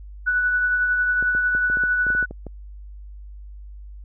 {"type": "tone with tremolo", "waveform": "sine", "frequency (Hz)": 1481, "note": "F#6", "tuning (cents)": 1, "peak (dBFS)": -16, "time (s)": [0.26, 2.26], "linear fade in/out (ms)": 20, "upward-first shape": "triangle", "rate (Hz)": 11, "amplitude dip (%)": 35}
{"type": "clicks", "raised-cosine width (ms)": 2, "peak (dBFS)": -21, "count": 12, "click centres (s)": [1.226, 1.35, 1.55, 1.7, 1.771, 1.837, 2.067, 2.103, 2.15, 2.227, 2.31, 2.467]}
{"effects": ["added 50 Hz sine -36 dBFS peak until 4.04 s"]}